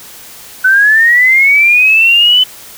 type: linear sweep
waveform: sine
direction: up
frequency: 1497 to 3036 Hz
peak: -4 dBFS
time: 0.64-2.44 s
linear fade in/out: 10 ms
effects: white hiss -33 dBFS RMS until 2.77 s